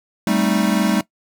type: chord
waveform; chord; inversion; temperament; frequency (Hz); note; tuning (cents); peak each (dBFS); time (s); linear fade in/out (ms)
square; A half-diminished seventh; third; equal; 196 / 220 / 261.6 / 311.1; G3 / A3 / C4 / Eb4; 0 / 0 / 0 / 0; -20 / -20 / -26 / -23; 0.27-1.01; 2
effects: noise-tail reverb RT60 0.1 s tail -19 dB re dry